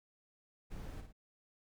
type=noise with echo; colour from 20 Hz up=brown; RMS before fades=-45 dBFS; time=0.7-1.02 s; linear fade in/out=20 ms; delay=54 ms; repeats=2; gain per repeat=-6 dB; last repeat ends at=1.128 s; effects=none